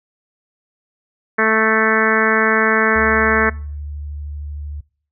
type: harmonic tone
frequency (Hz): 220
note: A3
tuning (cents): 0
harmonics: 1 / 2 / 3 / 4 / 5 / 6 / 7 / 8 / 9 / 10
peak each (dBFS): -22 / -19 / -24 / -27 / -22 / -22 / -20 / -18 / -23 / -26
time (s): 1.38-3.5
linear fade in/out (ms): 10
type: tone with vibrato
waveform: sine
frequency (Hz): 73.3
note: D2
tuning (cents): -3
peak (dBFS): -25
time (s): 2.95-4.81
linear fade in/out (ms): 10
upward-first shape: sine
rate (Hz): 13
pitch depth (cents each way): 14
effects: noise-tail reverb RT60 0.5 s tail -24 dB re dry